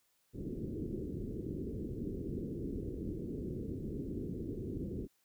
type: low-pass noise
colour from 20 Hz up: white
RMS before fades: -40 dBFS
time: 0.33-5.08 s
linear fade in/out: 50 ms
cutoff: 410 Hz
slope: 48 dB/octave
effects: white hiss -75 dBFS RMS until 5.24 s